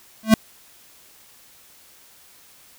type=tone with exponential growth; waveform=square; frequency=220 Hz; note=A3; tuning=in tune; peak=-6 dBFS; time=0.23-0.34 s; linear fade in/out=2 ms; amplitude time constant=23 ms; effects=white hiss -51 dBFS RMS until 2.78 s